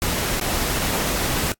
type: noise with dropouts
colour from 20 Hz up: pink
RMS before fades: -23 dBFS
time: 0.02-1.52 s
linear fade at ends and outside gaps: 0 ms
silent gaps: 0.398-0.412 / 0.791-0.795 s
effects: noise-tail reverb RT60 0.1 s tail -23 dB re dry + AAC 64 kbps